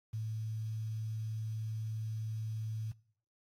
sine tone with quantisation, 110 Hz, A2, in tune, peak -35 dBFS, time 0.13-2.92 s, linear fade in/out 10 ms, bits 10, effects noise-tail reverb RT60 0.6 s tail -22 dB re dry + AAC 48 kbps

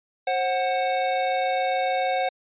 square tone pair together, 532.4 / 740 Hz, C5 / F#5, +30 / 0 cents, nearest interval tritone, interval 570 cents, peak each -27 / -24 dBFS, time 0.27-2.29 s, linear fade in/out 5 ms, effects resampled to 8000 Hz

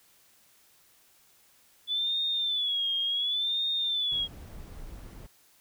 sine tone with vibrato, 3447 Hz, A7, 36 cents flat, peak -26 dBFS, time 1.87-4.28 s, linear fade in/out 50 ms, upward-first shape sine, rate 0.69 Hz, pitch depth 110 cents each way
brown noise, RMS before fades -44 dBFS, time 4.11-5.27 s, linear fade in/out 10 ms
effects white hiss -62 dBFS RMS until 5.6 s

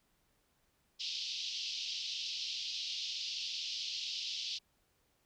white band-pass noise, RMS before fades -40 dBFS, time 0.99-4.59 s, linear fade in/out 20 ms, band 2800 to 5300 Hz, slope 48 dB/octave, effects pink hiss -75 dBFS RMS until 5.25 s

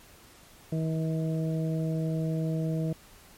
harmonic tone, 160 Hz, D#3, 49 cents sharp, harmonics 1 / 2 / 3 / 4, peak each -27 / -35 / -38 / -39 dBFS, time 0.72-2.93 s, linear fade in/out 5 ms, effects pink hiss -54 dBFS RMS until 3.37 s + MP3 64 kbps

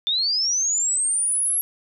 sine linear sweep, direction up, 3520 to 11350 Hz, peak -19 dBFS, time 0.07-1.61 s, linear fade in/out 0 ms, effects none

